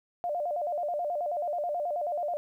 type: tone with vibrato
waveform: sine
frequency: 645 Hz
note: E5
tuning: 38 cents flat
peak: -28 dBFS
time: 0.24-2.37 s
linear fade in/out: 0 ms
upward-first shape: square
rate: 9.3 Hz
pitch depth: 150 cents each way
effects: 11-bit